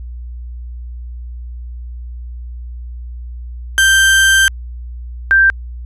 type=tone pair in turn; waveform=35% pulse / sine; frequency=1568 / 1573.9 Hz; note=G6 / G6; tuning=0 / +7 cents; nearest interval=unison; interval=7 cents; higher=second; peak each=-6 dBFS; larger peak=neither; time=3.78-4.48 / 5.31-5.5 s; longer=first; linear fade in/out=0 ms; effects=added 60 Hz sine -25 dBFS peak until 5.85 s + resampled to 32000 Hz